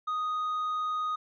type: tone with tanh clipping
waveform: sine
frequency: 1244.5 Hz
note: D#6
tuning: in tune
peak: -29 dBFS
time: 0.07-1.16 s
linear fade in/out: 10 ms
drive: 3 dB
effects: none